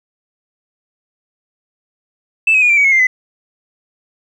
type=tone with pitch steps; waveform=sine; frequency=2637 / 2538 / 2443 / 2352 / 2264 / 2179 / 2098 / 2019 Hz; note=E7 / D#7 / D#7 / D7 / C#7 / C#7 / C7 / B6; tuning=0 / +34 / -32 / +2 / +36 / -30 / +4 / +38 cents; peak=-7 dBFS; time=2.47-3.07 s; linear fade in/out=5 ms; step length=75 ms; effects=tanh soft clip ceiling -4 dBFS + 8-bit